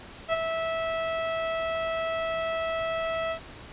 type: tone with ADSR envelope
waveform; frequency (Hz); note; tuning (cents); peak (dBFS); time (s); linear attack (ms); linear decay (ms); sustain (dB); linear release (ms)
sawtooth; 654; E5; -14; -17; 0.28-3.4; 49; 25; -6; 90
effects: pink hiss -45 dBFS RMS until 3.72 s + resampled to 8000 Hz